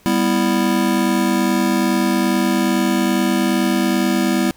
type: chord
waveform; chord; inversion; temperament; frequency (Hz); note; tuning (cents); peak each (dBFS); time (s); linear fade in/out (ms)
square; E minor; first; just; 197.78 / 247.2 / 329.6; G3 / B3 / E4; +16 / +2 / 0; -20 / -20 / -20; 0.06-4.51; 0
effects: pink hiss -51 dBFS RMS until 4.56 s